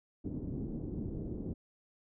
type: low-pass noise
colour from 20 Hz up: white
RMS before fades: -39 dBFS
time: 0.24-1.54 s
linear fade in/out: 10 ms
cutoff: 330 Hz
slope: 24 dB/octave
effects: none

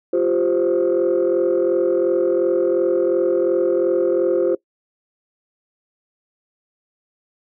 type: chord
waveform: sine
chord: F suspended second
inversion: none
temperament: equal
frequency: 349.2 / 392 / 523.3 Hz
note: F4 / G4 / C5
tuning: 0 / 0 / 0 cents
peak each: -17 / -20 / -18 dBFS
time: 0.13-4.55 s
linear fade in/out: 5 ms
effects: noise-tail reverb RT60 0.1 s tail -20 dB re dry + tanh soft clip ceiling -10 dBFS

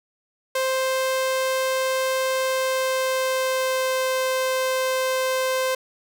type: tone with pitch glide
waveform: sawtooth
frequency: 523.3 to 519.4 Hz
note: C5 to C5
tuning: 0 to -13 cents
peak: -17 dBFS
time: 0.55-5.75 s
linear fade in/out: 5 ms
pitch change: -13 cents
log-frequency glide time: 2.39-4.07 s
effects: none

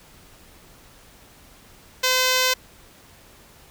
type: tone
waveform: 5% pulse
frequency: 512 Hz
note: C5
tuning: 38 cents flat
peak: -6 dBFS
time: 2.03-2.54 s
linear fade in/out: 10 ms
effects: pink hiss -50 dBFS RMS until 3.7 s

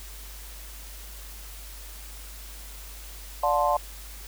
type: chord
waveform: sine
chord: D minor seventh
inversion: none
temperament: equal with one note detuned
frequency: 587.3 / 713.5 / 880 / 1046.5 Hz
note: D5 / F5 / A5 / C6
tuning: 0 / +37 / 0 / 0 cents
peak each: -26 dBFS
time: 3.43-3.77 s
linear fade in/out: 5 ms
effects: added 50 Hz sine -41 dBFS peak until 4.27 s + white hiss -45 dBFS RMS until 4.27 s

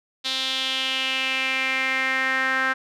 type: tone with band-pass filter sweep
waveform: sawtooth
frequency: 263.1 Hz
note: C4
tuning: 10 cents sharp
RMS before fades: -24 dBFS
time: 0.24-2.74 s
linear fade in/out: 20 ms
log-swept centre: 3800 to 1600 Hz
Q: 4.1
effects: none

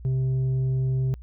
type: tone with tanh clipping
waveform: sine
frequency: 130.81 Hz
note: C3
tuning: in tune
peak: -22 dBFS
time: 0.05-1.14 s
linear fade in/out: 0 ms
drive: 4 dB
effects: added 60 Hz sine -39 dBFS peak until 1.22 s

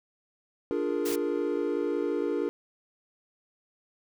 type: chord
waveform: triangle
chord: Bb dominant seventh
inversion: first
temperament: equal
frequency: 293.7 / 349.2 / 415.3 / 466.2 Hz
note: D4 / F4 / Ab4 / Bb4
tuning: 0 / 0 / 0 / 0 cents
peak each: -30 dBFS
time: 0.71-2.49 s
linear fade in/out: 0 ms
type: noise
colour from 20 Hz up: white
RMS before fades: -36 dBFS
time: 1.05-1.16 s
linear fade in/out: 10 ms
effects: none

